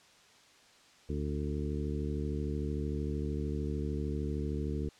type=harmonic tone with a mistuned harmonic; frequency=73.2 Hz; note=D2; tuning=5 cents flat; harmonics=1 / 2 / 3 / 4 / 5 / 6; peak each=-35 / -38 / -40 / -41 / -42 / -43 dBFS; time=1.09-4.89 s; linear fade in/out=5 ms; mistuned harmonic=6; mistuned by=+24 cents; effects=white hiss -60 dBFS RMS until 4.99 s + low-pass 6000 Hz 12 dB/octave